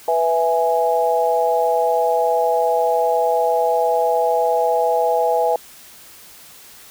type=chord; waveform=sine; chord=E major; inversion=second; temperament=equal; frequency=493.9 / 659.3 / 830.6 Hz; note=B4 / E5 / G#5; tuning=0 / 0 / 0 cents; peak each=-19 dBFS; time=0.08-5.56 s; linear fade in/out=2 ms; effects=white hiss -43 dBFS RMS until 6.9 s